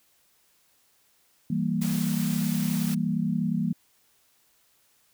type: chord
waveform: sine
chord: E diminished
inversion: none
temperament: equal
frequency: 164.81 / 196 / 233.1 Hz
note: E3 / G3 / Bb3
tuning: 0 / 0 / 0 cents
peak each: -28 dBFS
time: 1.5-3.73 s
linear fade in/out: 5 ms
type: noise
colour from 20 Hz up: white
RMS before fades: -37 dBFS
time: 1.81-2.95 s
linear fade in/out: 10 ms
effects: white hiss -65 dBFS RMS until 5.13 s